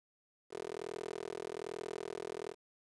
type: tone with high-pass filter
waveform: 15% pulse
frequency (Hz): 41.2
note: E1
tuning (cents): 0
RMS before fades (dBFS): -43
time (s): 0.5-2.55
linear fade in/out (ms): 50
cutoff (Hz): 410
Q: 3.5
effects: resampled to 22050 Hz + 10-bit